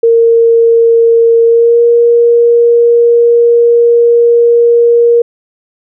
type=tone with pitch glide; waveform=sine; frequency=461.2 to 471.2 Hz; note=A#4 to A#4; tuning=-19 to +19 cents; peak=-3 dBFS; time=0.03-5.22 s; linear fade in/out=5 ms; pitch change=+38 cents; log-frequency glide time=1.45-1.81 s; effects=none